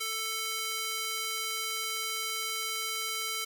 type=tone with high-pass filter; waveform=square; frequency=442.4 Hz; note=A4; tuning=9 cents sharp; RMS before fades=-34 dBFS; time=0-3.45 s; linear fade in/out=10 ms; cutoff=2000 Hz; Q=0.64; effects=none